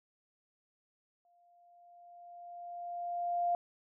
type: tone with exponential growth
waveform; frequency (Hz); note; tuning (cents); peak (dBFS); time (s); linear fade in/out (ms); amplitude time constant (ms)
sine; 698.5; F5; 0; -27; 1.25-3.55; 1; 500
effects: none